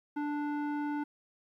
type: tone with low-pass filter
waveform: square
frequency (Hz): 293.7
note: D4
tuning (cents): 0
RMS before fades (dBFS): -34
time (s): 0.16-1.04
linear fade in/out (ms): 10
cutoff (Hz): 1300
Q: 1.4
effects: 12-bit